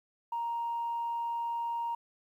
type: tone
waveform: sine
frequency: 935 Hz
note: A#5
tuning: 5 cents sharp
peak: -30 dBFS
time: 0.32-1.95 s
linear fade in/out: 5 ms
effects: tanh soft clip ceiling -27 dBFS + 11-bit